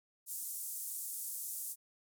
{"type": "band-pass noise", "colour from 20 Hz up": "pink", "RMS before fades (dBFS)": -42, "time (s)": [0.26, 1.76], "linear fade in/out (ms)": 50, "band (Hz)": [8100, 16000], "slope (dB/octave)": 24, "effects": []}